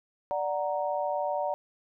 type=chord; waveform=sine; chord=D augmented; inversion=none; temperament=equal; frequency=587.3 / 740 / 932.3 Hz; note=D5 / F#5 / A#5; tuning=0 / 0 / 0 cents; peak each=-30 / -32 / -33 dBFS; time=0.31-1.54 s; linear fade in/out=0 ms; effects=none